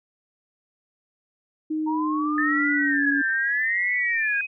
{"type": "tone with pitch glide", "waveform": "sine", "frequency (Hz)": [311.1, 283.6], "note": ["D#4", "C#4"], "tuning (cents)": [0, 40], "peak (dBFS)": -23, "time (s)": [1.7, 3.22], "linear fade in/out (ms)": 10, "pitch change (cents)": -160, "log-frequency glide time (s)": [1.92, 2.99]}
{"type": "linear sweep", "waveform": "sine", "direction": "up", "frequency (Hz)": [915, 2534], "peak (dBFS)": -26, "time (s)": [1.86, 4.47], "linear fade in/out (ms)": 20}
{"type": "tone with vibrato", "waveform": "sine", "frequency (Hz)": 1761, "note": "A6", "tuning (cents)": 1, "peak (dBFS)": -22, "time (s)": [2.38, 4.41], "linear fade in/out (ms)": 2, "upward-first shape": "sine", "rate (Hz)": 0.81, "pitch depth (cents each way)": 200}
{"effects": []}